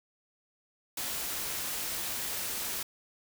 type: noise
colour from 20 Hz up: white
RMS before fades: -35 dBFS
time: 0.97-2.83 s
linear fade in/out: 5 ms
effects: none